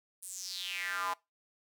square tone with high-pass filter sweep, 92.8 Hz, F#2, 6 cents sharp, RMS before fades -38 dBFS, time 0.22-1.14 s, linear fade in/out 10 ms, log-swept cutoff 9900 to 900 Hz, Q 5.2, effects noise-tail reverb RT60 0.2 s tail -21 dB re dry

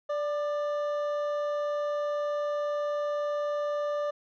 triangle tone pair together, 586 / 1193.9 Hz, D5 / D6, -4 / +28 cents, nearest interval octave, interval 1232 cents, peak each -26 / -35 dBFS, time 0.09-4.11 s, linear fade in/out 10 ms, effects resampled to 16000 Hz

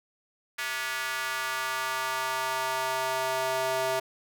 square tone with high-pass filter sweep, 130.81 Hz, C3, in tune, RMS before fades -30 dBFS, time 0.58-4 s, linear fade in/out 10 ms, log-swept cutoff 1700 to 600 Hz, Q 1.9, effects none

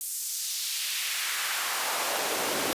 pink noise with high-pass filter sweep, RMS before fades -30 dBFS, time 0.01-2.73 s, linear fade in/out 0 ms, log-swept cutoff 8800 to 290 Hz, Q 1.2, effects resampled to 32000 Hz

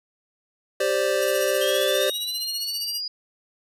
square chord, G suspended fourth, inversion none, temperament equal, 392 / 523.3 / 587.3 Hz, G4 / C5 / D5, 0 / 0 / 0 cents, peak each -27 / -25 / -25 dBFS, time 0.8-2.1 s, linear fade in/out 5 ms
5% pulse tone with tremolo, 2880 Hz, F#7, 47 cents flat, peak -19 dBFS, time 1.21-3.01 s, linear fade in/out 20 ms, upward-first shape sine, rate 15 Hz, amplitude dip 80%
sine linear sweep, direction up, 3164 to 4923 Hz, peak -27 dBFS, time 1.61-3.08 s, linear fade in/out 5 ms
effects resampled to 32000 Hz

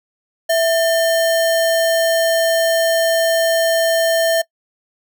sine tone with sample-and-hold, 659.3 Hz, E5, in tune, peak -12 dBFS, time 0.49-4.42 s, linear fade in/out 10 ms, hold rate 2450 Hz, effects noise-tail reverb RT60 0.1 s tail -24 dB re dry

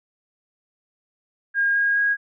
sine tone with pitch steps, 1620 / 1631.3 / 1642.6 Hz, G#6 / G#6 / G#6, -43 / -31 / -20 cents, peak -17 dBFS, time 1.54-2.17 s, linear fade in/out 50 ms, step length 210 ms, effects none

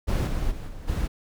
brown noise with level steps, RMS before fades -22 / -26 / -34 / -38 / -25 dBFS, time 0.07-1.08 s, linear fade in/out 20 ms, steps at 0.26 / 0.5 / 0.67 / 0.87 s, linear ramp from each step 20 ms, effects none

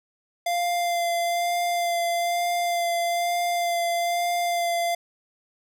square tone with vibrato, 693 Hz, F5, 14 cents flat, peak -23 dBFS, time 0.46-4.95 s, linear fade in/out 5 ms, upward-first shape sine, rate 1.1 Hz, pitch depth 15 cents each way, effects none

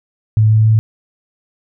sine tone with pitch steps, 108.5 / 109.32 / 110.14 Hz, A2 / A2 / A2, -24 / -11 / +2 cents, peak -7 dBFS, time 0.37-0.79 s, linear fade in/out 0 ms, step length 140 ms, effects none

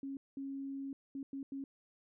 sine tone bursts at uneven times, 273.7 Hz, C#4, 22 cents flat, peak -39 dBFS, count 5, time 0.03-0.17 / 0.37-0.93 / 1.15-1.23 / 1.33-1.43 / 1.52-1.64 s, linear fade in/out 2 ms, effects none

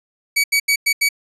sawtooth tone bursts at uneven times, 2269 Hz, C#7, 40 cents sharp, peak -10 dBFS, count 5, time 0.36-0.44 / 0.52-0.6 / 0.68-0.76 / 0.86-0.93 / 1.01-1.09 s, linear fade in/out 10 ms, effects resampled to 32000 Hz

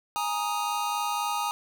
square chord, Ab suspended second, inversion none, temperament just, 830.6 / 934.4 / 1245.9 Hz, Ab5 / Bb5 / Eb6, 0 / +4 / +2 cents, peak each -32 / -32 / -32 dBFS, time 0.16-1.51 s, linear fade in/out 0 ms, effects none

